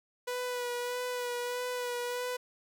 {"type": "tone with vibrato", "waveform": "sawtooth", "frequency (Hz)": 491.4, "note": "B4", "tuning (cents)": -9, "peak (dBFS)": -29, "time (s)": [0.27, 2.37], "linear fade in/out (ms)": 10, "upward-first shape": "sine", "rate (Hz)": 1.6, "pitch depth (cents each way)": 23, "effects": []}